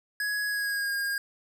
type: tone with pitch glide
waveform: square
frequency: 1673 to 1621.6 Hz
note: G#6 to G#6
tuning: +12 to -42 cents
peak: -28 dBFS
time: 0.2-1.18 s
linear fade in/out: 2 ms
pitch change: -54 cents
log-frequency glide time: 0.47-0.92 s
effects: none